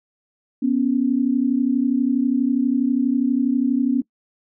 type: tone pair together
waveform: sine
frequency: 245.1 / 277.4 Hz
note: B3 / C#4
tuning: -13 / +1 cents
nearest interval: major second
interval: 214 cents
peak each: -19 dBFS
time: 0.62-4.02 s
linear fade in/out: 10 ms
effects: noise-tail reverb RT60 0.1 s tail -23 dB re dry